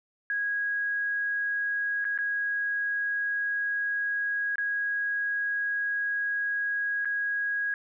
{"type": "tone with dropouts", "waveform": "sine", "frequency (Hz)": 1650, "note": "G#6", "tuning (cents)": -12, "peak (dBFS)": -26, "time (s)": [0.3, 7.74], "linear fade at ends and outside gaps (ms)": 1, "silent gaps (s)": [[2.044, 2.051], [2.177, 2.187], [4.557, 4.582], [7.048, 7.055]], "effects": []}